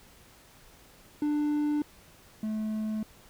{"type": "tone pair in turn", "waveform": "triangle", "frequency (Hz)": [296.6, 216.3], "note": ["D4", "A3"], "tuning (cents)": [17, -29], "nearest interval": "perfect fourth", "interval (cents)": 546, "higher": "first", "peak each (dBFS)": [-23, -27], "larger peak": "first", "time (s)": [[1.22, 1.82], [2.43, 3.03]], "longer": "neither", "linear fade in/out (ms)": 2, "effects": ["pink hiss -56 dBFS RMS until 3.29 s"]}